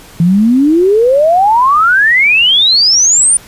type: exponential sweep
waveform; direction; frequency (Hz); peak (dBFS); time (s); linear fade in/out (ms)
sine; up; 162.7 to 9460; -5; 0.2-3.37; 2
effects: pink hiss -36 dBFS RMS until 3.47 s + resampled to 32000 Hz